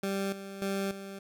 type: tone with tremolo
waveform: 20% pulse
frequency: 196 Hz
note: G3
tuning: in tune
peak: -25 dBFS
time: 0.03-1.19 s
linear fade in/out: 5 ms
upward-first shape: square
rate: 1.7 Hz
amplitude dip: 70%
effects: none